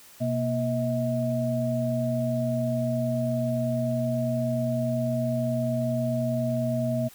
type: tone cluster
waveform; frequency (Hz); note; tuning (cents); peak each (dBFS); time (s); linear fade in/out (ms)
sine; 126.1 / 235.9 / 637; B2 / A#3 / D#5; +36 / +21 / +41; -28; 0.2-7.09; 20
effects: white hiss -51 dBFS RMS until 7.14 s